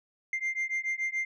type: beating tone pair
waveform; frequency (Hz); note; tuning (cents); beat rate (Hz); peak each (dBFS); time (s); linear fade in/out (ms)
sine; 2093 / 2100; C7 / C7; 0 / +6; 7; -30; 0.33-1.25; 2
effects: tanh soft clip ceiling -26 dBFS